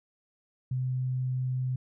sine tone, 128.2 Hz, C3, 35 cents flat, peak -27 dBFS, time 0.71-1.76 s, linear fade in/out 5 ms, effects none

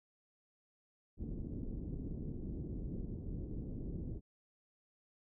pink low-pass noise, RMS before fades -42 dBFS, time 1.17-4.21 s, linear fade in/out 50 ms, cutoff 350 Hz, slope 24 dB/octave, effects none

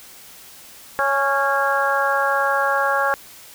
harmonic tone with a mistuned harmonic, 277.2 Hz, C#4, in tune, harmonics 2 / 3 / 4 / 5 / 6, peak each -23 / -23 / -23 / -23 / -23 dBFS, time 0.99-3.14 s, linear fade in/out 0 ms, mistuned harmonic 6, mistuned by -23 cents, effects white hiss -43 dBFS RMS until 3.54 s

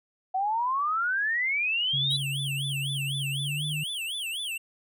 sine exponential sweep, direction up, 740 to 4000 Hz, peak -24 dBFS, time 0.34-2.17 s, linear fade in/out 10 ms
sine tone with pitch glide, 138.3 to 149.95 Hz, C#3 to D3, -4 to +36 cents, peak -30 dBFS, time 1.93-3.84 s, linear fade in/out 10 ms, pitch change +140 cents, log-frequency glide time 3.38-3.64 s
square tone with vibrato, 3032 Hz, F#7, 42 cents sharp, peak -31 dBFS, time 2.1-4.58 s, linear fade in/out 10 ms, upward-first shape sine, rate 4 Hz, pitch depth 250 cents each way
effects none

